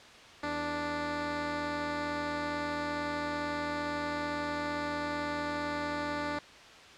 10% pulse tone pair together, 82.31 / 293.7 Hz, E2 / D4, -2 / 0 cents, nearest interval octave + minor seventh, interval 2202 cents, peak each -35 / -24 dBFS, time 0.43-6.39 s, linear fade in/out 5 ms, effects white hiss -51 dBFS RMS until 6.97 s + low-pass 4000 Hz 12 dB/octave

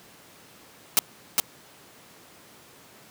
white noise with echo, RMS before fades -18 dBFS, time 0.97-0.99 s, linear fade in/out 0 ms, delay 410 ms, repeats 1, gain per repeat -2 dB, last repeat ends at 1.4 s, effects pink hiss -51 dBFS RMS until 3.1 s + high-pass 150 Hz 12 dB/octave

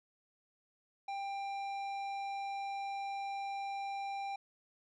triangle tone with tanh clipping, 792 Hz, G5, 18 cents sharp, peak -39 dBFS, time 1.08-4.36 s, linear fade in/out 5 ms, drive 16 dB, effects none

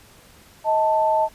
sine tone pair together, 631 / 883.4 Hz, D#5 / A5, +24 / +7 cents, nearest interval tritone, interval 583 cents, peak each -20 / -18 dBFS, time 0.64-1.29 s, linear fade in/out 50 ms, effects pink hiss -50 dBFS RMS until 1.34 s + resampled to 32000 Hz

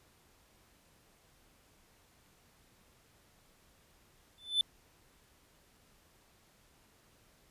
triangle tone with exponential growth, 3516 Hz, A7, 2 cents flat, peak -21 dBFS, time 4.38-4.61 s, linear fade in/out 1 ms, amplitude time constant 50 ms, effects pink hiss -66 dBFS RMS until 7.5 s + resampled to 32000 Hz

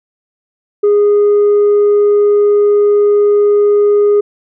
sine tone, 412.1 Hz, G#4, 13 cents flat, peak -4 dBFS, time 0.83-4.21 s, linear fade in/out 10 ms, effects tanh soft clip ceiling -5 dBFS

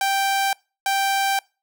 sawtooth tone pair in turn, 784 / 784 Hz, G5 / G5, 0 / 0 cents, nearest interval unison, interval 0 cents, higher neither, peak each -15 dBFS, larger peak neither, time 0.01-0.53 / 0.86-1.39 s, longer second, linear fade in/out 2 ms, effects noise-tail reverb RT60 0.3 s tail -25 dB re dry

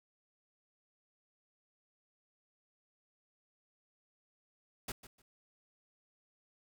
pink noise with echo, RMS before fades -40 dBFS, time 4.88-4.92 s, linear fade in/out 5 ms, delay 150 ms, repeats 2, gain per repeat -14 dB, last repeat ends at 5.22 s, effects none

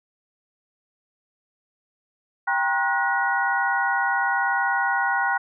sine tone cluster, 790 / 950 / 1071 / 1459 / 1906 Hz, G5 / A#5 / C6 / F#6 / A#6, +13 / +33 / +40 / -25 / +38 cents, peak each -25 / -28 / -30 / -23 / -30 dBFS, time 2.47-5.38 s, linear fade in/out 10 ms, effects none

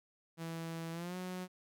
sawtooth tone with pitch glide, 164.81 to 182.87 Hz, E3 to F#3, 0 to -20 cents, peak -36 dBFS, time 0.37-1.48 s, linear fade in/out 50 ms, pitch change +180 cents, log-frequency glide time 0.92-1.16 s, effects none

